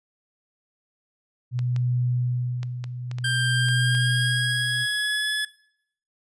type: tone with tremolo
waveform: sine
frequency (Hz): 123.6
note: B2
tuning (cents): +2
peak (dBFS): -20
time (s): 1.51-4.87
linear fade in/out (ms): 50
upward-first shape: sine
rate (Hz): 0.53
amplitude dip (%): 70
type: clicks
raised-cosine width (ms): 0.2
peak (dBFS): -21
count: 8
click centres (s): 1.591 / 1.763 / 2.631 / 2.841 / 3.114 / 3.185 / 3.686 / 3.95
type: tone with pitch glide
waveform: 25% pulse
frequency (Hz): 1585 to 1708.6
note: G6 to G#6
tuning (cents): +19 to +49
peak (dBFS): -19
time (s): 3.24-5.45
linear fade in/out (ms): 5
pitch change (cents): +130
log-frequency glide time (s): 3.52-5.3
effects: noise-tail reverb RT60 0.7 s tail -22 dB re dry + resampled to 22050 Hz